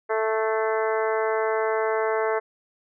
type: harmonic tone with a mistuned harmonic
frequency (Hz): 220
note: A3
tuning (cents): 0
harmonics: 2 / 3 / 4 / 5 / 6 / 7 / 8 / 9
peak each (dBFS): -24 / -28 / -30 / -32 / -34 / -35 / -36 / -37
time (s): 0.09-2.4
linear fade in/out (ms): 20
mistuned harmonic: 9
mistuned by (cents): +49
effects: none